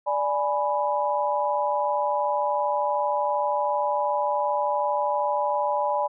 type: chord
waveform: sine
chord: G# diminished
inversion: second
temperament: equal with one note detuned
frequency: 587.3 / 834.9 / 987.8 Hz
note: D5 / G#5 / B5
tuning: 0 / +9 / 0 cents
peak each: -26 dBFS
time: 0.06-6.08 s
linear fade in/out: 20 ms
effects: none